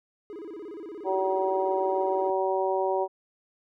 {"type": "tone with vibrato", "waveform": "triangle", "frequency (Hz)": 370, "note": "F#4", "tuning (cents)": 0, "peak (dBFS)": -35, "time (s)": [0.3, 2.3], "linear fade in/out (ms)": 0, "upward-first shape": "square", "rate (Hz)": 17, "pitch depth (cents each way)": 210}
{"type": "harmonic tone", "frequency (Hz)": 190, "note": "F#3", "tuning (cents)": 46, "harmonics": [2, 3, 4, 5], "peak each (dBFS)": [-27, -29, -30, -31], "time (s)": [1.04, 3.08], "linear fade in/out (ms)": 50}
{"effects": []}